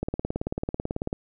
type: click train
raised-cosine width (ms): 2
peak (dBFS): -14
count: 21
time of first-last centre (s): 0.03-1.129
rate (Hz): 18.2
effects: none